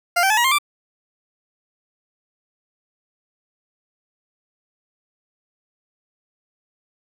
20% pulse tone with pitch steps, 698.5 / 775 / 860 / 954.2 / 1058.7 / 1174.7 Hz, F5 / G5 / A5 / A#5 / C6 / D6, 0 / -20 / -40 / +40 / +20 / 0 cents, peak -10 dBFS, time 0.16-0.586 s, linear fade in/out 10 ms, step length 71 ms, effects none

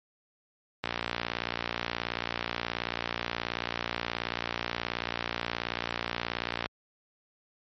click train, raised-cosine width 0.3 ms, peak -13 dBFS, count 342, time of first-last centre 0.84-6.659 s, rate 58.6 Hz, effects high-pass 60 Hz 12 dB/octave + MP3 32 kbps

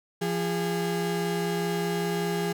35% pulse tone pair together, 172.01 / 409.1 Hz, F3 / G#4, -26 / -26 cents, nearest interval octave + minor third, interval 1500 cents, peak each -27 dBFS, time 0.21-2.53 s, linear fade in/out 10 ms, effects none

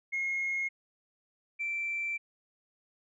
sine tone pair in turn, 2155 / 2342 Hz, C#7 / D7, -49 / -5 cents, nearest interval minor second, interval 144 cents, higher second, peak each -28 / -30 dBFS, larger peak first, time 0.12-0.69 / 1.59-2.18 s, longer second, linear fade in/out 20 ms, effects tanh soft clip ceiling -26 dBFS

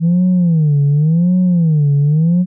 sine tone with vibrato, 161.5 Hz, E3, 35 cents flat, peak -7 dBFS, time 0-2.46 s, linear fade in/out 50 ms, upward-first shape sine, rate 0.9 Hz, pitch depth 220 cents each way, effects tanh soft clip ceiling -7 dBFS

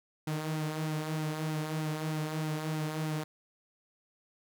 sawtooth tone with flanger, 155.4 Hz, D#3, 2 cents flat, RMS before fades -34 dBFS, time 0.27-3.24 s, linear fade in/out 5 ms, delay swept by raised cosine 1.7 to 6.1 ms, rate 3.2 Hz, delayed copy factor -0.5, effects none

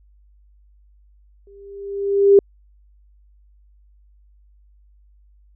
sine tone with exponential growth, 398.9 Hz, G4, 30 cents sharp, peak -5 dBFS, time 1.47-2.39 s, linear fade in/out 2 ms, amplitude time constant 200 ms, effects added 50 Hz sine -50 dBFS peak until 5.55 s

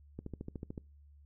click train, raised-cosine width 3 ms, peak -28 dBFS, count 9, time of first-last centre 0.19-0.778 s, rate 13.6 Hz, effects noise-tail reverb RT60 0.3 s tail -25 dB re dry + added 72 Hz sine -56 dBFS peak until 1.25 s

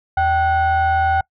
sine tone with frequency modulation, 774 Hz, G5, 22 cents flat, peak -12 dBFS, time 0.17-1.21 s, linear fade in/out 5 ms, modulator 692 Hz, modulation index 0.72, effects noise-tail reverb RT60 0.1 s tail -25 dB re dry + tanh soft clip ceiling -11 dBFS

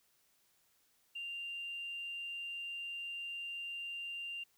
sine tone, 2786 Hz, F7, 5 cents flat, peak -39 dBFS, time 1.15-4.44 s, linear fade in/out 10 ms, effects tanh soft clip ceiling -35 dBFS + white hiss -73 dBFS RMS until 4.57 s

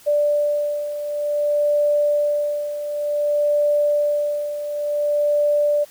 sine beating tone pair, 587.3 / 587.85 Hz, D5 / D5, 0 / +2 cents, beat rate 0.55 Hz, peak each -24 / -18 dBFS, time 0.06-5.85 s, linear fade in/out 20 ms, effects white hiss -48 dBFS RMS until 5.9 s

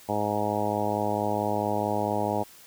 harmonic tone, 104.5 Hz, G#2, 11 cents sharp, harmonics 1 / 2 / 3 / 4 / 5 / 6 / 7 / 8 / 9, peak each -35 / -33 / -34 / -34 / -33 / -32 / -33 / -31 / -35 dBFS, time 0.08-2.44 s, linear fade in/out 20 ms, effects white hiss -51 dBFS RMS until 2.66 s

